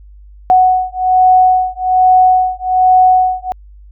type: beating tone pair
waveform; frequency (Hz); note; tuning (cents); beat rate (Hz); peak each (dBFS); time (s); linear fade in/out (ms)
sine; 740 / 741.2; F#5 / F#5; 0 / +3; 1.2; -10; 0.5-3.52; 0
effects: added 50 Hz sine -35 dBFS peak until 3.91 s